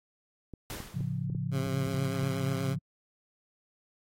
clicks, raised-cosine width 3 ms, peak -29 dBFS, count 9, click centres 0.537 / 0.803 / 1.007 / 1.3 / 1.349 / 1.668 / 1.871 / 1.944 / 2.231 s
pink noise with exponential decay, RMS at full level -37 dBFS, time 0.7-1.26 s, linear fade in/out 1 ms, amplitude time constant 120 ms
sine chord, A augmented, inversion none, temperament equal, 110 / 138.59 / 174.61 Hz, A2 / C#3 / E#3, 0 / 0 / 0 cents, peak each -36 / -33 / -35 dBFS, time 0.94-2.79 s, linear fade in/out 10 ms
15% pulse tone with vibrato, 134.2 Hz, C3, 44 cents sharp, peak -26 dBFS, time 1.51-2.76 s, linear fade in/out 50 ms, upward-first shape sine, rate 8.3 Hz, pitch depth 30 cents each way
effects AAC 48 kbps

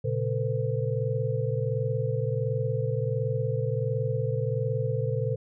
sine tone cluster, 117.7 / 139.1 / 453 / 509 Hz, A#2 / C#3 / A#4 / C5, +17 / +6 / -50 / -48 cents, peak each -28 / -31 / -32 / -32 dBFS, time 0.04-5.36 s, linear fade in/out 10 ms, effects none

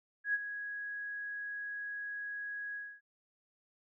sine tone with ADSR envelope, 1661.2 Hz, G#6, in tune, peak -27 dBFS, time 0.24-3.01 s, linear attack 100 ms, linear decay 34 ms, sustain -11 dB, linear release 260 ms, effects none

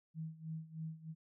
sine tone with tremolo, 159.8 Hz, D#3, 47 cents sharp, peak -39 dBFS, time 0.14-1.15 s, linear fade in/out 50 ms, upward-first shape sine, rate 3.2 Hz, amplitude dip 85%, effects none

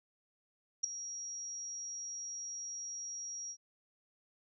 sine tone with ADSR envelope, 5670 Hz, F8, 25 cents sharp, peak -25 dBFS, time 0.83-3.57 s, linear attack 13 ms, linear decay 4 ms, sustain -15 dB, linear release 67 ms, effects none

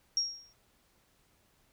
sine tone with exponential decay, 5588 Hz, F8, in tune, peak -24 dBFS, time 0.17-0.53 s, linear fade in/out 1 ms, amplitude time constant 78 ms, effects pink hiss -69 dBFS RMS until 1.72 s

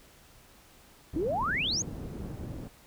white low-pass noise, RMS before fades -39 dBFS, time 1.13-2.68 s, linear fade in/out 5 ms, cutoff 240 Hz, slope 12 dB/octave
sine exponential sweep, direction up, 293.7 to 6780 Hz, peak -27 dBFS, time 1.16-1.82 s, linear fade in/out 2 ms
effects pink hiss -57 dBFS RMS until 2.86 s

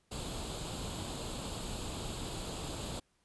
pink noise with comb filter, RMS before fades -40 dBFS, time 0.11-3 s, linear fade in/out 10 ms, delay 0.26 ms, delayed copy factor +0.65, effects pink hiss -74 dBFS RMS until 3.24 s + resampled to 24000 Hz

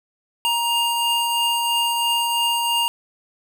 square tone pair together, 940 / 2817 Hz, A#5 / F7, +14 / +14 cents, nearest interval octave + perfect fifth, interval 1900 cents, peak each -22 dBFS, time 0.45-2.88 s, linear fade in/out 0 ms, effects none

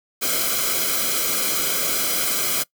white noise with comb filter, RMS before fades -22 dBFS, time 0.21-2.64 s, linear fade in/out 20 ms, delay 1.1 ms, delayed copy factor -0.9, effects noise-tail reverb RT60 0.1 s tail -22 dB re dry

